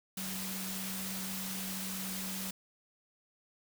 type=tone in noise; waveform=sine; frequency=190 Hz; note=F#3; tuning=46 cents sharp; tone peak=-41 dBFS; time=0.17-2.51 s; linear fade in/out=5 ms; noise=white; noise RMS=-40 dBFS; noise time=0.17-2.51 s; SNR=-4 dB; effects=none